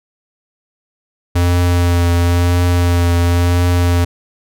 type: tone with vibrato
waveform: square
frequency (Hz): 87.31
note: F2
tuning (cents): 0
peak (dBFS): -11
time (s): 1.35-4.05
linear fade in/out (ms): 10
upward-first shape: triangle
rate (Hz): 0.97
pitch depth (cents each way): 21
effects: none